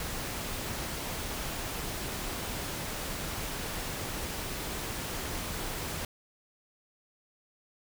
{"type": "noise", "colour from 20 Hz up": "pink", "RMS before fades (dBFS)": -36, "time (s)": [0, 6.05], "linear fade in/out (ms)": 2, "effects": []}